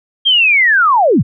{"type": "linear sweep", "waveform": "sine", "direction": "down", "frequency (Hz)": [3245, 73.1], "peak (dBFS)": -7, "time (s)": [0.25, 1.23], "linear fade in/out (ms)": 20, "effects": []}